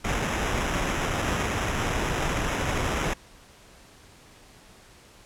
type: noise with sample-and-hold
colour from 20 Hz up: pink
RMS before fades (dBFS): -27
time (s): 0.04-3.14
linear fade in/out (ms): 10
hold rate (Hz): 4410
effects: pink hiss -52 dBFS RMS until 5.25 s + low-pass 10000 Hz 12 dB/octave